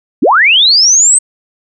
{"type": "linear sweep", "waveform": "sine", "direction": "up", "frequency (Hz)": [176.4, 8372], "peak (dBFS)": -4, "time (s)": [0.22, 1.19], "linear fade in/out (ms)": 10, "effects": []}